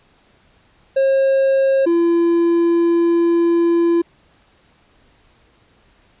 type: tone pair in turn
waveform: triangle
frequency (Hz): 539 / 339.5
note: C#5 / F4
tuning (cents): -49 / -49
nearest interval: minor sixth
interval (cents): 800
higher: first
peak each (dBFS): -10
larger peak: neither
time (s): 0.96-1.86 / 1.86-4.02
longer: second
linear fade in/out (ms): 10
effects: pink hiss -55 dBFS RMS until 6.2 s + resampled to 8000 Hz